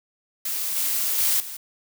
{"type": "noise with level steps", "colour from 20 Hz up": "blue", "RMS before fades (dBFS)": [-27, -24, -21, -35], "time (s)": [0.45, 1.57], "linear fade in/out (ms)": 5, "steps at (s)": [0.76, 1.18, 1.4], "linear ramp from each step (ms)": 2, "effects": []}